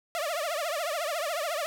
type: tone with vibrato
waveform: sawtooth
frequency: 633 Hz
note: D#5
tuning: 30 cents sharp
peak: -25 dBFS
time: 0.15-1.66 s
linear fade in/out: 0 ms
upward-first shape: triangle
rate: 14 Hz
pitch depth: 220 cents each way
effects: none